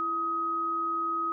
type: tone pair together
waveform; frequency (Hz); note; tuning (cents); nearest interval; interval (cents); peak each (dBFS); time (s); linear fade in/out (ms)
sine; 334 / 1261; E4 / D#6; +23 / +23; octave + major seventh; 2300; -38 / -27; 0-1.32; 0
effects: none